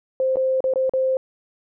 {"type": "tone with dropouts", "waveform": "sine", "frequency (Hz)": 523.3, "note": "C5", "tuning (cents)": 0, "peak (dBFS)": -17, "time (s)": [0.2, 1.17], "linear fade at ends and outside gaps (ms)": 1, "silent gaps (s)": [[0.358, 0.369], [0.605, 0.641], [0.737, 0.758], [0.895, 0.936]], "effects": []}